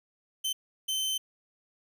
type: tone bursts at uneven times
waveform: sawtooth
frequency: 3080 Hz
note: G7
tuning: 31 cents flat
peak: -25 dBFS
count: 2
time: 0.44-0.53 / 0.88-1.18 s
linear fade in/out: 10 ms
effects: none